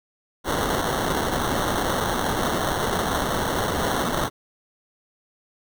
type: noise with sample-and-hold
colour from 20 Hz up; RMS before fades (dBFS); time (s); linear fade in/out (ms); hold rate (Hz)
white; -24; 0.44-4.3; 50; 2450
effects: none